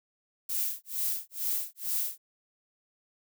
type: noise with tremolo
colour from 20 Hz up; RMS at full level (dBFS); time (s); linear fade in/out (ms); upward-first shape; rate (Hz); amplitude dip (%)
violet; -29; 0.49-2.18; 5; sine; 2.2; 100
effects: none